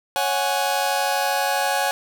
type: chord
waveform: sawtooth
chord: C# suspended fourth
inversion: none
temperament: just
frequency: 554.4 / 739.2 / 831.5 Hz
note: C#5 / F#5 / G#5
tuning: 0 / -2 / +2 cents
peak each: -22 / -20 / -19 dBFS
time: 0.16-1.91 s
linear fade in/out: 0 ms
effects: none